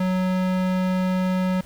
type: tone with low-pass filter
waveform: square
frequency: 185 Hz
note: F#3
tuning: in tune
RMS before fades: -22 dBFS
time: 0-1.61 s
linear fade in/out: 5 ms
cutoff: 3400 Hz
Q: 0.51
effects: added 60 Hz sine -49 dBFS peak until 1.65 s + pink hiss -48 dBFS RMS until 1.65 s